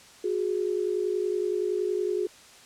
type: tone pair together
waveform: sine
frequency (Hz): 364.6 / 415.3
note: F#4 / G#4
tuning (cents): -25 / 0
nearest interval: major second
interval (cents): 225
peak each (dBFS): -27 / -28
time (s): 0.24-2.27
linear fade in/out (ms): 5
effects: white hiss -51 dBFS RMS until 2.65 s + low-pass 8000 Hz 12 dB/octave